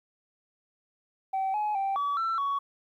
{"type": "tone with pitch steps", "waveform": "sine", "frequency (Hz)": [769, 844, 782, 1142, 1340, 1120], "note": ["G5", "G#5", "G5", "D6", "E6", "C#6"], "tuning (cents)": [-33, 28, -4, -49, 28, 18], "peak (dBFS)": -24, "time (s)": [1.33, 2.59], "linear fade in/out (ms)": 10, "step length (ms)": 210, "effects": ["tanh soft clip ceiling -24 dBFS", "11-bit"]}